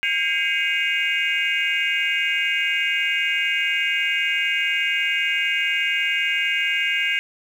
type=tone cluster; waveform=sine; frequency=1612 / 2076 / 2240 / 2509 / 2823 Hz; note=G6 / C7 / C#7 / D#7 / F7; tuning=+48 / -14 / +18 / +14 / +18 cents; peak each=-25 dBFS; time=0.03-7.19 s; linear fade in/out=0 ms; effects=tanh soft clip ceiling -11 dBFS + 8-bit